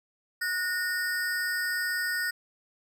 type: ring-modulated tone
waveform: square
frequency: 1648 Hz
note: G#6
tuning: 14 cents flat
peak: -25 dBFS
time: 0.41-2.31 s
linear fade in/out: 10 ms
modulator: 189 Hz
effects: none